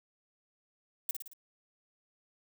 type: noise with echo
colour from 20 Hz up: violet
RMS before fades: -32 dBFS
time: 1.09-1.11 s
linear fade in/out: 2 ms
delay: 56 ms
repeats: 4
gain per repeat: -5 dB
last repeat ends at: 1.334 s
effects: none